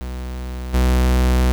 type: tone with level steps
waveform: 45% pulse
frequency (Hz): 62.8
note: B1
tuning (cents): +30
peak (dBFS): -26 / -13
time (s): 0.01-1.52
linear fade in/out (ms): 0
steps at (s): 0.73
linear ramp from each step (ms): 20
effects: 8-bit